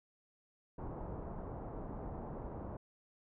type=low-pass noise; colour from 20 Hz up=pink; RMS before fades=-44 dBFS; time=0.78-2.77 s; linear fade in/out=5 ms; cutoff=980 Hz; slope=24 dB/octave; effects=none